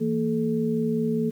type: tone cluster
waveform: sine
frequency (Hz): 164.3 / 229.2 / 432.3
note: E3 / A#3 / A4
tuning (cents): -5 / -29 / -31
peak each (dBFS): -29 / -24 / -27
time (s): 0-1.31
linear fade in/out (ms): 20
effects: 9-bit